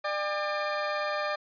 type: tone pair together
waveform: 20% pulse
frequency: 598.7 / 804 Hz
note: D5 / G5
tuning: +33 / +44 cents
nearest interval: perfect fourth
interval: 511 cents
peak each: -24 / -31 dBFS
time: 0.04-1.36 s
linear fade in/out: 10 ms
effects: resampled to 11025 Hz